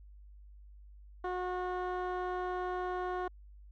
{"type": "tone with low-pass filter", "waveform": "15% pulse", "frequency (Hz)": 363.5, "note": "F#4", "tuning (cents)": -31, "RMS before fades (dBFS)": -36, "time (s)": [1.24, 3.28], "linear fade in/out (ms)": 5, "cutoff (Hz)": 1400, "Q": 0.64, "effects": ["added 50 Hz sine -51 dBFS peak until 3.71 s"]}